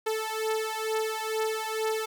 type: beating tone pair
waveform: sawtooth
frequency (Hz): 437.7 / 439.9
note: A4 / A4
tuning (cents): -9 / 0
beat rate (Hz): 2.2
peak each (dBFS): -27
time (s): 0.06-2.06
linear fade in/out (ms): 10
effects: none